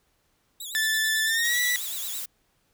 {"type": "tone with vibrato", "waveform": "15% pulse", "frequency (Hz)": 3626, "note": "A#7", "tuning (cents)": -49, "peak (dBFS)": -28, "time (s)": [0.6, 2.2], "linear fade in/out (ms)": 5, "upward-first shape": "sine", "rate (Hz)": 9.1, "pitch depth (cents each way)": 150}
{"type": "tone with pitch glide", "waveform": "sawtooth", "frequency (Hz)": [1757, 1960.8], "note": ["A6", "B6"], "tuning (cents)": [-3, -13], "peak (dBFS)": -19, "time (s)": [0.75, 1.76], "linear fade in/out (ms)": 0, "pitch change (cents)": 190, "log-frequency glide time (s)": [1.25, 1.59]}
{"type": "noise", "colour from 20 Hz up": "blue", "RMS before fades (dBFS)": -34, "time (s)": [1.44, 2.26], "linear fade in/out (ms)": 10}
{"effects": ["pink hiss -69 dBFS RMS until 2.73 s"]}